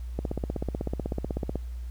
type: click train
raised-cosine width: 2 ms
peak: -16 dBFS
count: 23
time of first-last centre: 0.19-1.556 s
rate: 16.1 Hz
effects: added 60 Hz sine -33 dBFS peak until 1.9 s + pink hiss -59 dBFS RMS until 1.9 s